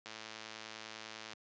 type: click train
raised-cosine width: 0.2 ms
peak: -28 dBFS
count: 141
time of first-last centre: 0.06-1.333 s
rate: 110 Hz
effects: high-pass 150 Hz 12 dB/octave + resampled to 16000 Hz